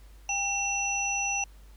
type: tone cluster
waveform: sine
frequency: 799 / 2715 / 5920 Hz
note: G5 / F7 / F#8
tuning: +33 / -50 / 0 cents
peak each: -33 / -30 / -30 dBFS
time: 0.29-1.44 s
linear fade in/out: 2 ms
effects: added 50 Hz sine -48 dBFS peak until 1.76 s + pink hiss -61 dBFS RMS until 1.76 s